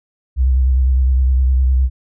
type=tone with vibrato; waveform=sine; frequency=64.6 Hz; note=C2; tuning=21 cents flat; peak=-10 dBFS; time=0.36-1.9 s; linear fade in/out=50 ms; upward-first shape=square; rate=9.8 Hz; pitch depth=38 cents each way; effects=none